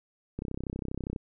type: click train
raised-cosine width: 3 ms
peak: -21 dBFS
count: 26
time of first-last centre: 0.39-1.162 s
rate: 32.4 Hz
effects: none